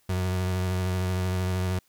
35% pulse tone with vibrato, 92 Hz, F#2, 9 cents flat, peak -23 dBFS, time 0.09-1.79 s, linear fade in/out 5 ms, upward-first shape triangle, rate 13 Hz, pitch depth 30 cents each way, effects white hiss -66 dBFS RMS until 1.88 s

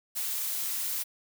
blue noise, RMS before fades -32 dBFS, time 0.15-1.04 s, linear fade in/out 20 ms, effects none

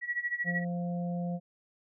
sine tone with tremolo, 1929 Hz, B6, 41 cents flat, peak -27 dBFS, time 0.01-0.65 s, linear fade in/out 50 ms, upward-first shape sine, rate 13 Hz, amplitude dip 85%
harmonic tone, 174.8 Hz, F3, 2 cents sharp, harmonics 1 / 3 / 4, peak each -31 / -41 / -43 dBFS, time 0.44-1.4 s, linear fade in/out 50 ms
effects none

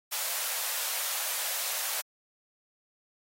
white high-pass noise, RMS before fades -32 dBFS, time 0.11-2.02 s, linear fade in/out 20 ms, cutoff 510 Hz, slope 48 dB/octave, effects AAC 48 kbps

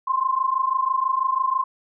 sine tone pair together, 1039 / 1065.1 Hz, C6 / C6, -12 / +30 cents, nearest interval unison, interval 42 cents, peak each -22 / -22 dBFS, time 0.07-1.64 s, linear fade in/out 10 ms, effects none

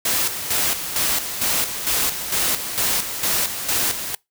white noise with tremolo, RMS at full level -20 dBFS, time 0.05-4.15 s, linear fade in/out 5 ms, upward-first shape square, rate 2.2 Hz, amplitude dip 60%, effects noise-tail reverb RT60 0.2 s tail -25 dB re dry

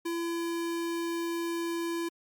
square tone, 337.4 Hz, E4, 40 cents sharp, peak -31 dBFS, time 0.05-2.09 s, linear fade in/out 10 ms, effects Opus 48 kbps

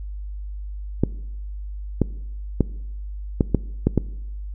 clicks, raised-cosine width 3 ms, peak -3 dBFS, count 7, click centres 1.036 / 2.017 / 2.607 / 3.408 / 3.547 / 3.87 / 3.977 s, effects noise-tail reverb RT60 0.9 s tail -21 dB re dry + added 50 Hz sine -29 dBFS peak until 4.54 s

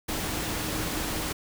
sine tone in noise, 311.1 Hz, D#4, in tune, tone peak -38 dBFS, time 0.08-1.33 s, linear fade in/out 10 ms, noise pink, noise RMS -31 dBFS, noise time 0.08-1.33 s, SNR -10 dB, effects none

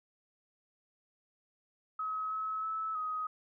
sine tone with pitch steps, 1278 / 1289 / 1304 / 1257 Hz, D#6 / E6 / E6 / D#6, +46 / -39 / -19 / +17 cents, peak -33 dBFS, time 1.99-3.27 s, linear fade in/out 5 ms, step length 320 ms, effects none

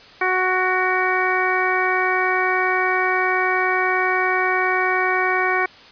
harmonic tone with a mistuned harmonic, 370 Hz, F#4, in tune, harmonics 1 / 2 / 3 / 4 / 5 / 6, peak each -24 / -24 / -24 / -24 / -24 / -24 dBFS, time 0.21-5.66 s, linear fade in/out 5 ms, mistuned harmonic 6, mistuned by +38 cents, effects white hiss -44 dBFS RMS until 5.91 s + resampled to 11025 Hz

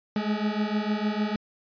40% pulse beating tone pair, 207.7 / 214.3 Hz, G#3 / A3, 0 / -45 cents, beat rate 6.6 Hz, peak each -27 / -27 dBFS, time 0.16-1.36 s, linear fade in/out 2 ms, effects resampled to 11025 Hz

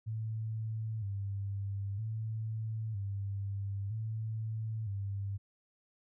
sine tone with vibrato, 104.7 Hz, G#2, 15 cents sharp, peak -34 dBFS, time 0.06-5.38 s, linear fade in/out 20 ms, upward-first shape square, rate 0.52 Hz, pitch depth 91 cents each way, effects none

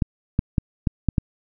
clicks, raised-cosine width 5 ms, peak -6 dBFS, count 6, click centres 0.022 / 0.391 / 0.582 / 0.872 / 1.087 / 1.182 s, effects none

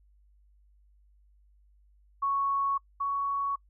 sine tone pair in turn, 1108.7 / 1117.1 Hz, C#6 / C#6, 0 / +13 cents, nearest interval unison, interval 13 cents, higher second, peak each -25 / -27 dBFS, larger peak first, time 2.22-2.78 / 3-3.56 s, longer neither, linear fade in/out 10 ms, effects noise-tail reverb RT60 0.1 s tail -26 dB re dry + added 50 Hz sine -59 dBFS peak until 3.69 s

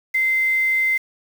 sine tone with quantisation, 2074 Hz, C7, 16 cents flat, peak -16 dBFS, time 0.14-0.98 s, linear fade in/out 10 ms, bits 6, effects none

